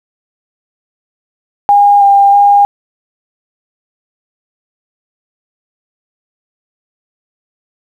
sine tone with pitch steps, 813 / 799 / 810 Hz, G#5 / G5 / G#5, -37 / +33 / -43 cents, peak -3 dBFS, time 1.69-2.65 s, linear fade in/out 0 ms, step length 320 ms, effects 7-bit

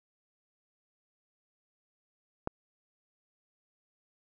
click, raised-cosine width 1 ms, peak -17 dBFS, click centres 2.474 s, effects none

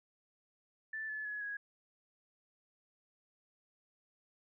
sine tone with pitch steps, 1760 / 1725.8 / 1692.2 / 1659.3 Hz, A6 / A6 / G#6 / G#6, 0 / -34 / +32 / -2 cents, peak -38 dBFS, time 0.93-1.57 s, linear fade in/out 5 ms, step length 160 ms, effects none

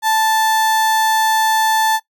35% pulse tone, 880 Hz, A5, in tune, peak -11 dBFS, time 0.02-2 s, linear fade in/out 50 ms, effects noise-tail reverb RT60 0.1 s tail -18 dB re dry

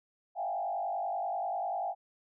sine tone with frequency modulation, 746 Hz, F#5, 14 cents sharp, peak -31 dBFS, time 0.35-1.95 s, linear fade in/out 50 ms, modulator 50.3 Hz, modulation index 1.6, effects none

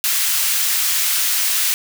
white high-pass noise, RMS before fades -18 dBFS, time 0.04-1.74 s, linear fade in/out 0 ms, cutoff 1600 Hz, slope 12 dB/octave, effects none

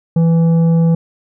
sine tone with tanh clipping, 165.7 Hz, E3, 9 cents sharp, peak -10 dBFS, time 0.16-0.95 s, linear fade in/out 5 ms, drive 8 dB, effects none

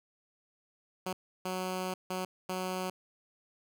10% pulse tone bursts at uneven times, 185 Hz, F#3, in tune, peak -25 dBFS, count 4, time 1.06-1.13 / 1.45-1.94 / 2.1-2.25 / 2.49-2.9 s, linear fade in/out 5 ms, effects none

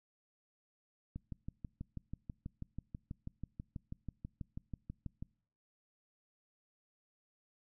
click train, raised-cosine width 5 ms, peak -30 dBFS, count 26, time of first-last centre 1.16-5.225 s, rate 6.15 Hz, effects noise-tail reverb RT60 0.6 s tail -26 dB re dry

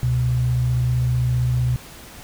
sine tone pair together, 68.5 / 123.97 Hz, C#2 / B2, -20 / +7 cents, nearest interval minor seventh, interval 1027 cents, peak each -26 / -17 dBFS, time 0.03-1.76 s, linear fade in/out 0 ms, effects pink hiss -41 dBFS RMS until 2.23 s

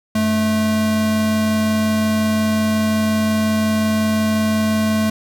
square tone pair together, 96.7 / 217.1 Hz, G2 / A3, -23 / -23 cents, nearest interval octave + major second, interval 1400 cents, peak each -27 / -16 dBFS, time 0.15-5.1 s, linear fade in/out 5 ms, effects none

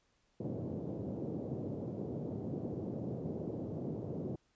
pink band-pass noise, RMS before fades -40 dBFS, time 0.4-4.36 s, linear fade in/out 5 ms, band 110 to 510 Hz, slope 24 dB/octave, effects pink hiss -75 dBFS RMS until 4.55 s + resampled to 16000 Hz

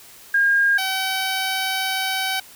sine / 10% pulse tone pair in turn, 1618 / 763.6 Hz, G#6 / G5, -46 / -46 cents, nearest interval octave + minor second, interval 1300 cents, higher first, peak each -14 / -13 dBFS, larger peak second, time 0.34-0.78 / 0.78-2.4 s, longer second, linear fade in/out 5 ms, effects white hiss -45 dBFS RMS until 2.55 s

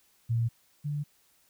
sine tone pair in turn, 116 / 146.7 Hz, A#2 / D3, -8 / -2 cents, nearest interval major third, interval 406 cents, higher second, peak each -24 / -29 dBFS, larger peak first, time 0.29-0.49 / 0.84-1.04 s, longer neither, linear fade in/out 20 ms, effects white hiss -66 dBFS RMS until 1.49 s

